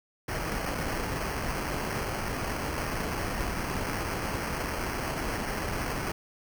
pink noise with sample-and-hold, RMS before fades -32 dBFS, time 0.28-6.12 s, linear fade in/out 5 ms, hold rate 3675 Hz, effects none

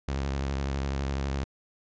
sawtooth tone with vibrato, 68.4 Hz, C#2, 23 cents flat, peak -24 dBFS, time 0.08-1.44 s, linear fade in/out 0 ms, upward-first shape sine, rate 12 Hz, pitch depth 56 cents each way, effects resampled to 16000 Hz

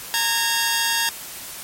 10% pulse tone pair together, 918 / 1644.7 Hz, A#5 / G#6, -27 / -17 cents, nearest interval minor seventh, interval 1010 cents, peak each -13 dBFS, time 0.14-1.09 s, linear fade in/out 0 ms, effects white hiss -35 dBFS RMS until 1.63 s + MP3 64 kbps

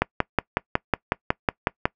click train, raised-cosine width 0.5 ms, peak -3 dBFS, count 11, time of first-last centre 0.02-1.855 s, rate 5.45 Hz, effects noise-tail reverb RT60 0.1 s tail -24 dB re dry

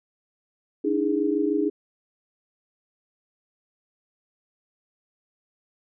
sine tone cluster, 292.3 / 318.8 / 412.9 Hz, D4 / D#4 / G#4, -8 / +42 / -10 cents, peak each -25 dBFS, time 0.84-1.7 s, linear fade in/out 10 ms, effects none

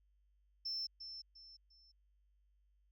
sine tone with echo, 5330 Hz, E8, 18 cents sharp, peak -37 dBFS, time 0.65-0.87 s, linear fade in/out 10 ms, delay 350 ms, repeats 3, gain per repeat -9 dB, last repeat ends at 1.92 s, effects tanh soft clip ceiling -34 dBFS + added 50 Hz sine -70 dBFS peak until 2.91 s

